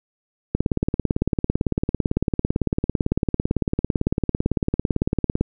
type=click train; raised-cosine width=3 ms; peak=-6 dBFS; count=88; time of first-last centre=0.55-5.41 s; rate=17.9 Hz; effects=none